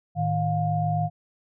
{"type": "tone cluster", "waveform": "sine", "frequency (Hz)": [107.8, 155.3, 709], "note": ["A2", "D#3", "F5"], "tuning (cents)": [-35, -3, 26], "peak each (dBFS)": [-28, -25, -26], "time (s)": [0.15, 1.1], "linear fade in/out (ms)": 50, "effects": []}